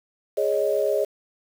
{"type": "chord", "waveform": "sine", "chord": "Ab suspended fourth", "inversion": "none", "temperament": "equal", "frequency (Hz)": [415.3, 554.4, 622.3], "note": ["Ab4", "Db5", "Eb5"], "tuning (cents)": [0, 0, 0], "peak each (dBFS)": -24, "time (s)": [0.37, 1.05], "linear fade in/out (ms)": 10, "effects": ["7-bit"]}